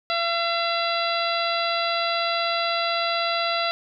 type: harmonic tone with a mistuned harmonic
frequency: 679 Hz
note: F5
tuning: 49 cents flat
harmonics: 1 / 2 / 3 / 4 / 5 / 6 / 7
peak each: -26 / -27 / -32 / -31 / -33 / -30 / -33 dBFS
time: 0.1-3.71 s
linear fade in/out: 0 ms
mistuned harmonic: 6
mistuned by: -40 cents
effects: none